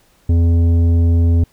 sine tone with tanh clipping, 84.4 Hz, E2, 41 cents sharp, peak -11 dBFS, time 0.29-1.44 s, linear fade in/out 5 ms, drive 10 dB, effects pink hiss -55 dBFS RMS until 1.52 s

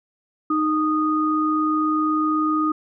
sine tone pair together, 309.2 / 1237 Hz, D#4 / D#6, -11 / -10 cents, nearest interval 2 octaves, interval 2401 cents, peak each -20 / -21 dBFS, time 0.5-2.72 s, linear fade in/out 5 ms, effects none

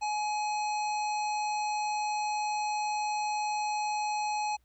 harmonic tone, 843 Hz, G#5, 26 cents sharp, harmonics 1 / 3 / 5 / 7 / 9, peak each -29 / -39 / -43 / -46 / -48 dBFS, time 0.01-4.57 s, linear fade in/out 20 ms, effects added 60 Hz sine -65 dBFS peak until 4.64 s + pink hiss -75 dBFS RMS until 4.64 s

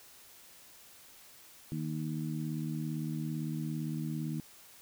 harmonic tone, 77.7 Hz, D#2, 2 cents flat, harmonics 2 / 3 / 4, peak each -35 / -39 / -41 dBFS, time 1.72-4.4 s, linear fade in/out 0 ms, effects white hiss -56 dBFS RMS until 4.81 s

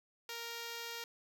5% pulse tone, 466.2 Hz, A#4, in tune, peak -30 dBFS, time 0.29-1.04 s, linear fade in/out 2 ms, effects none

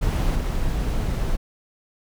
brown noise with level steps, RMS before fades -20 / -23 dBFS, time 0.01-1.37 s, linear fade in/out 20 ms, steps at 0.35 s, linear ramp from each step 10 ms, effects none

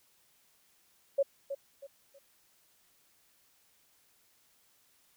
sine tone with echo, 554.4 Hz, C#5, in tune, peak -23 dBFS, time 1.18-1.23 s, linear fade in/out 10 ms, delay 320 ms, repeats 3, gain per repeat -10 dB, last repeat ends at 2.19 s, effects white hiss -68 dBFS RMS until 5.16 s

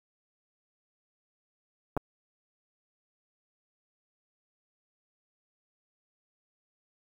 clicks, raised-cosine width 1 ms, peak -16 dBFS, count 2, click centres 1.967 / 1.974 s, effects 8-bit

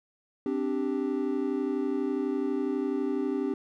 triangle chord, C suspended second, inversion none, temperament equal, 261.6 / 293.7 / 392 Hz, C4 / D4 / G4, 0 / 0 / 0 cents, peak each -29 dBFS, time 0.46-3.54 s, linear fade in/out 2 ms, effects none

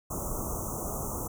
pink band-stop noise, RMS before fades -34 dBFS, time 0.1-1.28 s, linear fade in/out 10 ms, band 1300 to 6000 Hz, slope 96 dB/octave, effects none

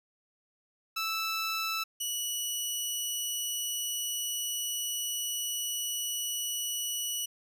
15% pulse tone pair in turn, 1318.5 / 2940 Hz, E6 / F#7, 0 / -12 cents, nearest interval octave + major second, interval 1388 cents, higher second, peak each -24 dBFS, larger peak neither, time 0.96-1.84 / 2-7.26 s, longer second, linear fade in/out 10 ms, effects none

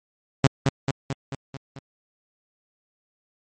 sawtooth tone with echo, 136.4 Hz, C#3, 28 cents flat, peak -9 dBFS, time 0.44-0.47 s, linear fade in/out 2 ms, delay 220 ms, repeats 6, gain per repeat -4 dB, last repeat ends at 1.79 s, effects MP3 32 kbps

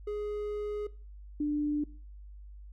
triangle / sine tone pair in turn, 417.3 / 295.8 Hz, G#4 / D4, +8 / +13 cents, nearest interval tritone, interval 595 cents, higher first, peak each -30 / -27 dBFS, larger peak second, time 0.07-0.87 / 1.4-1.84 s, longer first, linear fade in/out 5 ms, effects noise-tail reverb RT60 0.4 s tail -20 dB re dry + added 50 Hz sine -45 dBFS peak until 2.72 s

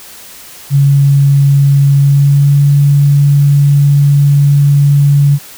sine tone with pitch glide, 140 to 142.53 Hz, C#3 to C#3, +18 to +49 cents, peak -4 dBFS, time 0.7-5.39 s, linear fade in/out 50 ms, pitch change +31 cents, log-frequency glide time 1.95-2.63 s, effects white hiss -33 dBFS RMS until 5.57 s

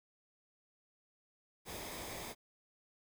pink noise with comb filter, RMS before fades -45 dBFS, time 1.65-2.35 s, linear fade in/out 50 ms, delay 0.7 ms, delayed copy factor -0.5, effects none

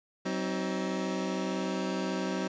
25% pulse chord, C diminished, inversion second, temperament just, 188.37 / 261.6 / 314 Hz, Gb3 / C4 / Eb4, +31 / 0 / +16 cents, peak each -29 / -32 / -33 dBFS, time 0.25-2.48 s, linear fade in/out 10 ms, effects resampled to 16000 Hz + 10-bit

